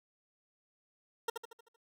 20% pulse tone with echo, 460.9 Hz, A#4, 20 cents flat, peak -26 dBFS, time 1.28-1.3 s, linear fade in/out 5 ms, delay 77 ms, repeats 6, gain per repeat -6 dB, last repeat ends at 1.762 s, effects none

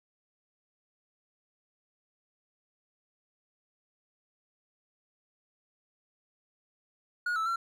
triangle tone with pitch steps, 1444 / 1313 / 1360 Hz, F#6 / E6 / F6, -43 / -7 / -46 cents, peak -26 dBFS, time 7.26-7.56 s, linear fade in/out 5 ms, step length 100 ms, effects none

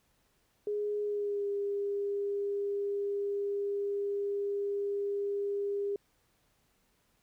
sine tone with pitch glide, 415.3 to 403.2 Hz, G#4 to G4, 0 to +49 cents, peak -30 dBFS, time 0.67-5.96 s, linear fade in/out 2 ms, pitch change -51 cents, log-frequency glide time 1.03-1.47 s, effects pink hiss -72 dBFS RMS until 7.22 s

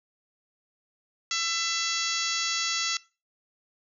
harmonic tone with a mistuned harmonic, 669 Hz, E5, 25 cents sharp, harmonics 2 / 3 / 4 / 5 / 6 / 7 / 8 / 9 / 10, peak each -35 / -35 / -35 / -35 / -35 / -35 / -35 / -35 / -35 dBFS, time 1.31-2.97 s, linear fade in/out 2 ms, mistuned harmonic 7, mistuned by -40 cents, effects noise-tail reverb RT60 0.3 s tail -20 dB re dry

